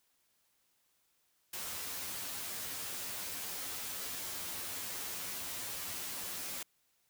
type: noise with comb filter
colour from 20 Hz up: white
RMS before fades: -41 dBFS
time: 1.53-6.63 s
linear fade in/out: 5 ms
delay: 11 ms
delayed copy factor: +0.75
effects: white hiss -75 dBFS RMS until 7.09 s